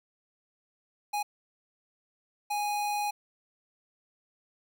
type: tone bursts at uneven times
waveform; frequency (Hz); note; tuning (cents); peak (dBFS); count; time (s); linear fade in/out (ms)
square; 828; G#5; -5; -29; 2; 1.13-1.23 / 2.5-3.11; 10
effects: 10-bit